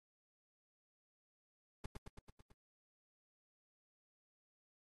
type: noise with echo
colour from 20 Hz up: brown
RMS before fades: -42 dBFS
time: 1.84-1.86 s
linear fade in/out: 5 ms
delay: 110 ms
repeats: 6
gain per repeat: -3 dB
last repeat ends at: 2.52 s
effects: AAC 32 kbps